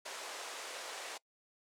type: band-pass noise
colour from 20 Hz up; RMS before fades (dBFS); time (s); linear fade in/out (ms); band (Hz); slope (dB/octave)
pink; -45; 0.05-1.18; 10; 470 to 9300; 24
effects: noise-tail reverb RT60 0.1 s tail -23 dB re dry